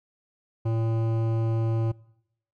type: tone with hard clipping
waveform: triangle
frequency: 113.2 Hz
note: A2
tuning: 50 cents sharp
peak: -25 dBFS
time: 0.65-1.92 s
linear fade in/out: 10 ms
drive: 18 dB
effects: noise-tail reverb RT60 0.8 s tail -23 dB re dry

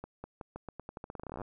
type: accelerating click train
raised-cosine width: 1 ms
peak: -27 dBFS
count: 23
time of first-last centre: 0.04-1.417 s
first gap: 200 ms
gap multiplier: 0.86
effects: none

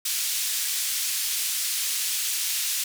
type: band-pass noise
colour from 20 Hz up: white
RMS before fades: -27 dBFS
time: 0.05-2.84 s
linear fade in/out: 5 ms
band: 2700 to 12000 Hz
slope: 12 dB/octave
effects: none

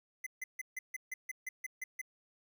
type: tone bursts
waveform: square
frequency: 2039 Hz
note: C7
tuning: 45 cents flat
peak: -38 dBFS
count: 11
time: 0.24-2.015 s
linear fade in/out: 5 ms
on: 25 ms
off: 150 ms
effects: none

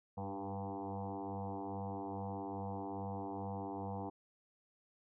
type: tone with frequency modulation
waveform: sine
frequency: 293.7 Hz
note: D4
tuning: in tune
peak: -39 dBFS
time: 0.17-4.1 s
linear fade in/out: 10 ms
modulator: 98.3 Hz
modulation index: 6.4
effects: none

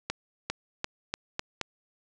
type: accelerating click train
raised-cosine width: 0.2 ms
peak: -12 dBFS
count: 6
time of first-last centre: 0.1-1.613 s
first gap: 400 ms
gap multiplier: 0.86
effects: resampled to 22050 Hz + 7-bit

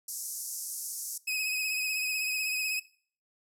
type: band-pass noise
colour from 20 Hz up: white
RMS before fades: -38 dBFS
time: 0.08-1.18 s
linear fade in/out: 5 ms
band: 5400 to 13000 Hz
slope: 48 dB/octave
type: tone with vibrato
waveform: sawtooth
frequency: 2534 Hz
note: D#7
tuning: 31 cents sharp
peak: -26 dBFS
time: 1.27-2.8 s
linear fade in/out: 10 ms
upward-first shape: sine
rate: 16 Hz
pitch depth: 37 cents each way
effects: noise-tail reverb RT60 0.5 s tail -21 dB re dry

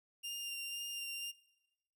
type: tone with vibrato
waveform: sawtooth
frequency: 2794 Hz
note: F7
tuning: in tune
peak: -37 dBFS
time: 0.23-1.32 s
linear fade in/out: 20 ms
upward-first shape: sine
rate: 2 Hz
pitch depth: 12 cents each way
effects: noise-tail reverb RT60 1.0 s tail -21 dB re dry

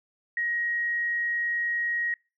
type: tone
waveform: sine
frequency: 1889 Hz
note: A#6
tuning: 22 cents sharp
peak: -25 dBFS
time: 0.37-2.14 s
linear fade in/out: 2 ms
effects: noise-tail reverb RT60 0.3 s tail -26 dB re dry

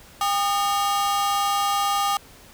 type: ring-modulated tone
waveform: 45% pulse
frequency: 1013 Hz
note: B5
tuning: 44 cents sharp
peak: -17 dBFS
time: 0.21-2.17 s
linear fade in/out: 2 ms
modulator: 211 Hz
effects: pink hiss -48 dBFS RMS until 2.53 s

